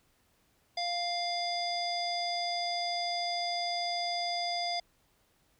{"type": "tone with low-pass filter", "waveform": "square", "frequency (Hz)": 698.5, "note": "F5", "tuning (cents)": 0, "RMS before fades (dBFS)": -33, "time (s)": [0.77, 4.8], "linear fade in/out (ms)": 5, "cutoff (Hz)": 4600, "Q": 8.9, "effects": ["pink hiss -70 dBFS RMS until 5.59 s"]}